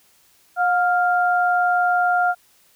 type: tone pair together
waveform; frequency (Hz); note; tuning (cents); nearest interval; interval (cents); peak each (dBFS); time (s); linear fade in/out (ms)
sine; 717.3 / 1396.9; F5 / F6; +46 / 0; octave; 1154; -17 / -20; 0.56-2.35; 50
effects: white hiss -57 dBFS RMS until 2.75 s